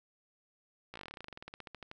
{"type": "slowing click train", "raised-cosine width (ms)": 0.3, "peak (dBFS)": -29, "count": 24, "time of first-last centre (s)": [0.94, 1.914], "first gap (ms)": 16, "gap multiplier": 1.08, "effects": []}